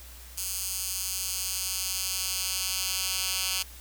10% pulse tone with high-pass filter sweep, 187.9 Hz, F#3, 27 cents sharp, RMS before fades -31 dBFS, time 0.37-3.63 s, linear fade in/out 10 ms, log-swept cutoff 7200 to 3600 Hz, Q 0.9, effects added 60 Hz sine -46 dBFS peak until 3.8 s + white hiss -49 dBFS RMS until 3.8 s

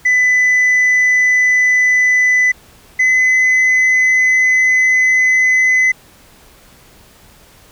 sine tone pair in turn, 2000 / 2024 Hz, B6 / B6, +21 / +42 cents, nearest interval unison, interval 21 cents, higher second, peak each -6 dBFS, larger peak neither, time 0.05-2.52 / 2.99-5.92 s, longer second, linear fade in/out 10 ms, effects tanh soft clip ceiling -8 dBFS + pink hiss -45 dBFS RMS until 7.71 s

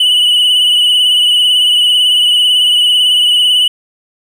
triangle tone with vibrato, 2961 Hz, F#7, 1 cent sharp, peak -5 dBFS, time 0-3.68 s, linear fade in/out 5 ms, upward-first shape triangle, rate 18 Hz, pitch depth 53 cents each way, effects none

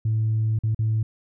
sine tone with dropouts, 110 Hz, A2, in tune, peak -18 dBFS, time 0.05-1.03 s, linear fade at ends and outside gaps 5 ms, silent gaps 0.589-0.635 / 0.747-0.79 s, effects tanh soft clip ceiling -16 dBFS

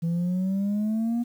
sine exponential sweep, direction up, 164.81 to 240.7 Hz, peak -20 dBFS, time 0.02-1.24 s, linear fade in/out 20 ms, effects tanh soft clip ceiling -22 dBFS + 9-bit

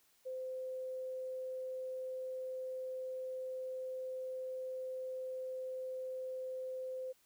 sine tone, 516 Hz, C5, 24 cents flat, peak -39 dBFS, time 0.25-7.13 s, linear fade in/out 20 ms, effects white hiss -71 dBFS RMS until 7.25 s

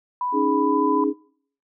sine tone with pitch glide, 990 to 999.8 Hz, B5 to B5, +4 to +21 cents, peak -22 dBFS, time 0.21-1.04 s, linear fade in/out 2 ms, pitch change +17 cents, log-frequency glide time 0.59-0.78 s
sine chord, C# suspended second, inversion none, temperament equal, 277.2 / 311.1 / 415.3 Hz, C#4 / D#4 / G#4, 0 / 0 / 0 cents, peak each -23 dBFS, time 0.32-1.14 s, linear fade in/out 50 ms
effects noise-tail reverb RT60 0.6 s tail -24 dB re dry

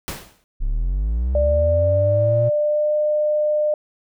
pink noise with exponential decay, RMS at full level -26 dBFS, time 0.08-0.44 s, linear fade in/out 0 ms, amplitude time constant 77 ms
triangle linear sweep, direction up, 31 to 120 Hz, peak -16 dBFS, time 0.6-2.5 s, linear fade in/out 20 ms
sine tone with pitch glide, 590 to 602.4 Hz, D5 to D5, +8 to +44 cents, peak -16 dBFS, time 1.35-3.74 s, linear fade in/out 2 ms, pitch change +36 cents, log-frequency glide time 2.25-2.93 s
effects none

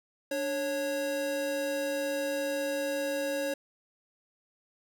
square tone pair together, 293 / 550.6 Hz, D4 / C#5, -4 / -12 cents, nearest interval major seventh, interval 1092 cents, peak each -37 / -31 dBFS, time 0.31-3.54 s, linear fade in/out 5 ms, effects none

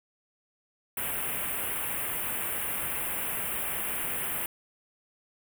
white band-stop noise, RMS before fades -32 dBFS, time 0.97-4.46 s, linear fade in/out 2 ms, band 3000 to 9100 Hz, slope 48 dB/octave, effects none

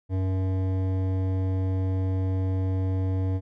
triangle tone with hard clipping, 94.2 Hz, F#2, 32 cents sharp, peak -25 dBFS, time 0.09-3.41 s, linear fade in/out 50 ms, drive 17 dB, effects none

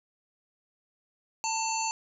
harmonic tone, 892 Hz, A5, 23 cents sharp, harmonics 1 / 3 / 5 / 7 / 8, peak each -30 / -36 / -38 / -37 / -35 dBFS, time 1.44-1.91 s, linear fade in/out 0 ms, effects none

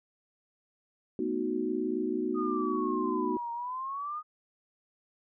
sine chord, B dominant seventh, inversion third, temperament equal, 220 / 246.9 / 311.1 / 370 Hz, A3 / B3 / D#4 / F#4, 0 / 0 / 0 / 0 cents, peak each -38 / -34 / -33 / -32 dBFS, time 1.19-3.37 s, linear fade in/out 2 ms
sine exponential two-way sweep, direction down then up, 1244.5 to 932.3 to 1244.5 Hz, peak -33 dBFS, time 2.34-4.23 s, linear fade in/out 50 ms, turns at 3.52 s
effects none

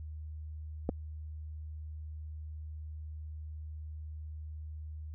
clicks, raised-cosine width 2 ms, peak -17 / -25 dBFS, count 2, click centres 0.891 / 0.895 s, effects added 77 Hz sine -40 dBFS peak until 5.14 s

